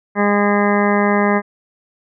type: harmonic tone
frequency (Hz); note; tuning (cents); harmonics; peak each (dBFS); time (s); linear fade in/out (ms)
204.4; G#3; -27; 1 / 2 / 3 / 4 / 5 / 6 / 8 / 9 / 10; -16 / -19 / -21 / -22 / -23 / -24 / -25 / -26 / -26; 0.15-1.42; 50
effects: none